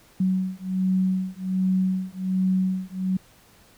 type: beating tone pair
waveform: sine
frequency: 186.4 / 187.7 Hz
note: F#3 / F#3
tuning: +13 / +25 cents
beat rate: 1.3 Hz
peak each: -24 dBFS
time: 0.2-3.17 s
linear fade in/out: 5 ms
effects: pink hiss -55 dBFS RMS until 3.77 s